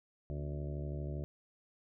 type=harmonic tone with a mistuned harmonic; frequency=72.6 Hz; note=D2; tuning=19 cents flat; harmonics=1 / 2 / 3 / 4 / 5 / 6 / 7 / 8 / 9; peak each=-40 / -40 / -51 / -51 / -48 / -56 / -57 / -51 / -55 dBFS; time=0.3-1.24 s; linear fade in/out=0 ms; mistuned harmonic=3; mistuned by=+100 cents; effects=none